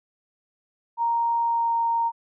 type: tone with pitch glide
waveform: sine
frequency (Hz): 932.3 to 926.4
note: A#5 to A#5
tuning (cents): 0 to -11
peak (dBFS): -20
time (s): 0.97-2.12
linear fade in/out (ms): 50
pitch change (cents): -11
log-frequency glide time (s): 1.43-1.75
effects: none